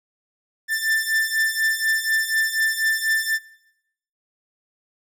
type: beating tone pair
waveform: 45% pulse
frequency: 1773 / 1777.1 Hz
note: A6 / A6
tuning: +13 / +17 cents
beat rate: 4.1 Hz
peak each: -24 / -22 dBFS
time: 0.68-3.39 s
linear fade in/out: 50 ms
effects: noise-tail reverb RT60 0.8 s tail -19 dB re dry